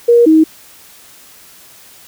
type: tone pair in turn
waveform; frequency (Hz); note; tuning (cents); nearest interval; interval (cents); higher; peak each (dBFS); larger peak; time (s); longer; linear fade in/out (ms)
sine; 473.4 / 316.6; A#4 / D#4; +27 / +30; perfect fifth; 697; first; -4; neither; 0.08-0.26 / 0.26-0.44; neither; 10
effects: white hiss -41 dBFS RMS until 2.07 s